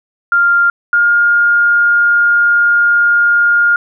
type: tone pair in turn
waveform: sine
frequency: 1396.9 / 1415.6 Hz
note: F6 / F6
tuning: 0 / +23 cents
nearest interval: unison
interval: 23 cents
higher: second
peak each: -7 dBFS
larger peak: neither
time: 0.32-0.7 / 0.93-3.76 s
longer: second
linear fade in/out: 2 ms
effects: none